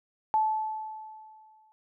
sine tone with exponential decay, 869 Hz, A5, 22 cents flat, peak -20 dBFS, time 0.34-1.72 s, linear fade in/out 0 ms, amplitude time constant 300 ms, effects none

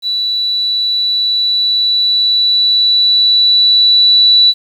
sine tone with level ramp, 3951 Hz, B7, in tune, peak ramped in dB -13 to -4 dBFS, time 0.02-4.54 s, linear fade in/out 50 ms, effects 7-bit

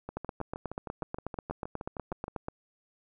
two click trains, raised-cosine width 1 ms, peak -20 / -24 dBFS, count 20 / 15, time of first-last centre 0.17-2.484 / 0.09-2.281 s, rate 8.21 / 6.39 Hz, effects none

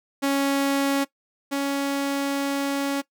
sawtooth tone pair in turn, 277.2 / 278.8 Hz, C#4 / C#4, 0 / +10 cents, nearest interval unison, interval 10 cents, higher second, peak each -16 / -19 dBFS, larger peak first, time 0.22-1.05 / 1.51-3.02 s, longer second, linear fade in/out 20 ms, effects noise-tail reverb RT60 0.1 s tail -19 dB re dry

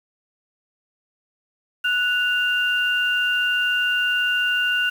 sine tone pair together, 1474.4 / 2793 Hz, F#6 / F7, -7 / -1 cents, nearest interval major seventh, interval 1106 cents, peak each -20 / -22 dBFS, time 1.84-4.9 s, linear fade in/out 10 ms, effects 7-bit

